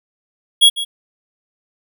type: tone with echo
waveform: square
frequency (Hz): 3322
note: G#7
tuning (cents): 0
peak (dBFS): -6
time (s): 0.61-0.7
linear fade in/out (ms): 20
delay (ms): 150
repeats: 1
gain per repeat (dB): -14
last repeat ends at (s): 0.85
effects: none